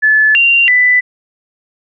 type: tone with pitch steps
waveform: sine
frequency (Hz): 1730 / 2769 / 1990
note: A6 / F7 / B6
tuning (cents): -30 / -15 / +13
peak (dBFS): -6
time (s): 0.02-1.01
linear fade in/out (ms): 20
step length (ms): 330
effects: none